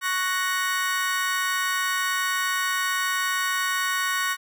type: chord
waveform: 35% pulse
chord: F# major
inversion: second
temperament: equal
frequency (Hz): 1108.7 / 1480 / 1864.7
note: C#6 / F#6 / A#6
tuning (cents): 0 / 0 / 0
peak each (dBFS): -26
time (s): 0.01-4.37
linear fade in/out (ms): 50
effects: none